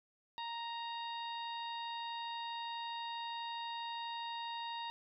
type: harmonic tone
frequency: 932.3 Hz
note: A#5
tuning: in tune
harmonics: 1 / 2 / 3 / 4 / 5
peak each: -41 / -51 / -50 / -47 / -58 dBFS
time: 0.38-4.9 s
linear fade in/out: 0 ms
effects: none